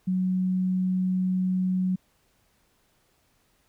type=tone; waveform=sine; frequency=185 Hz; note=F#3; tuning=in tune; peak=-22 dBFS; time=0.07-1.96 s; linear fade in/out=10 ms; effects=pink hiss -67 dBFS RMS until 3.68 s